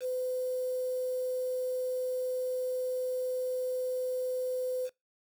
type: tone with quantisation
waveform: sine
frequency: 507 Hz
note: B4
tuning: 45 cents sharp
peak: -30 dBFS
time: 0-4.9 s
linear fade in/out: 50 ms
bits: 8
effects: noise-tail reverb RT60 0.2 s tail -23 dB re dry